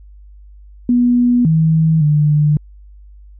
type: tone with pitch steps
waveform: sine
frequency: 243.8 / 159.8 / 149.4 Hz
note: B3 / D#3 / D3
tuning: -22 / +47 / +30 cents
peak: -9 dBFS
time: 0.89-2.57 s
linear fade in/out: 2 ms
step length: 560 ms
effects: added 50 Hz sine -37 dBFS peak until 3.39 s